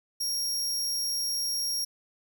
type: tone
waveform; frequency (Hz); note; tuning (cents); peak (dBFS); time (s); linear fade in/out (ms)
sawtooth; 5588; F8; 0; -25; 0.2-1.85; 10
effects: none